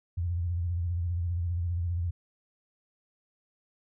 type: tone with vibrato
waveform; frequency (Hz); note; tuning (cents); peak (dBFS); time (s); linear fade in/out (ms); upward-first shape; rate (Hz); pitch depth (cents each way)
sine; 86.5; F2; -16; -27; 0.17-2.11; 10; square; 15; 59
effects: none